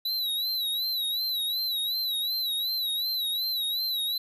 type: tone with vibrato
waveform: square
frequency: 3936 Hz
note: B7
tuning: 7 cents flat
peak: -27 dBFS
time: 0.05-4.18 s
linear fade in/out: 5 ms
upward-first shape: sine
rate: 2.7 Hz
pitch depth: 88 cents each way
effects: none